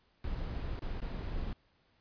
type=noise with dropouts; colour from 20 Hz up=brown; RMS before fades=-37 dBFS; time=0.24-1.53 s; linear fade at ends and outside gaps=2 ms; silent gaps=0.794-0.82 / 1.005-1.017 s; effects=pink hiss -71 dBFS RMS until 2 s + resampled to 11025 Hz